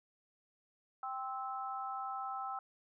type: harmonic tone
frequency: 261.6 Hz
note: C4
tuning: in tune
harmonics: 3 / 4 / 5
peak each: -41 / -47 / -41 dBFS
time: 1.03-2.59 s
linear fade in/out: 2 ms
effects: none